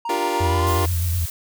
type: tone with pitch glide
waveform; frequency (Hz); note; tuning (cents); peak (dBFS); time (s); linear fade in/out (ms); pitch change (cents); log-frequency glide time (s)
triangle; 932.3 to 1052.5; A#5 to C6; 0 to +10; -22; 0.05-0.85; 5; +210; 0.4-0.68
type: chord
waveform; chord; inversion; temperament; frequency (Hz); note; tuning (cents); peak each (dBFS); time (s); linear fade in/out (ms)
25% pulse; G minor seventh; second; equal with one note detuned; 293.7 / 349.2 / 392 / 470.2; D4 / F4 / G4 / Bb4; 0 / 0 / 0 / +15; -27 / -22 / -24 / -24; 0.09-0.86; 5
type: tone with vibrato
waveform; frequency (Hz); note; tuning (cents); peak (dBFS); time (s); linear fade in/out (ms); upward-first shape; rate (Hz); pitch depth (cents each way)
sine; 86.4; F2; -18; -19; 0.4-1.26; 10; sine; 8.2; 71
type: noise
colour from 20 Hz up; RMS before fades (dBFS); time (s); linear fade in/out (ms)
blue; -31; 0.67-1.3; 2
effects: none